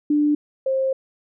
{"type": "tone pair in turn", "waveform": "sine", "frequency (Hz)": [296, 530.9], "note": ["D4", "C5"], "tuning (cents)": [14, 25], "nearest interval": "minor seventh", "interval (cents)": 1011, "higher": "second", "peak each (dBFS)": [-15, -18], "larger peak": "first", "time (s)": [[0.1, 0.35], [0.66, 0.93]], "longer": "second", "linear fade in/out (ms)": 5, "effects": []}